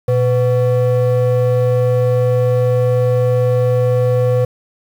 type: ring-modulated tone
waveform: triangle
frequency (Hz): 311.1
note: D#4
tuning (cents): 0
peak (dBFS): -6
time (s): 0.08-4.45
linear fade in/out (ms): 5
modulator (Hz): 191
effects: 7-bit